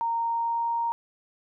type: tone with pitch glide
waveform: sine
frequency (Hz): 925 to 931.4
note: A#5 to A#5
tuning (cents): -14 to -2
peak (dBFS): -24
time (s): 0.01-0.92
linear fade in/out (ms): 0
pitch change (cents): +12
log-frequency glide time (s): 0.17-0.69
effects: none